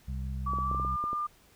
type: harmonic tone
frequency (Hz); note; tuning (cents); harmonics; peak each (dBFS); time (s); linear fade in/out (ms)
65.41; C2; 0; 1 / 2 / 3; -33 / -39 / -43; 0.07-0.97; 20
type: tone with pitch glide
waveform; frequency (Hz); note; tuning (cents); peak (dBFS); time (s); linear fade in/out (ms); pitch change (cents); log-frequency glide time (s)
sine; 1147 to 1201.2; D6 to D6; -41 to +39; -29; 0.46-1.27; 10; +80; 0.6-0.86
type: clicks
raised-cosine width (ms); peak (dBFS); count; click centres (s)
2; -27; 8; 0.535 / 0.586 / 0.714 / 0.747 / 0.798 / 0.849 / 1.04 / 1.131
effects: pink hiss -61 dBFS RMS until 1.55 s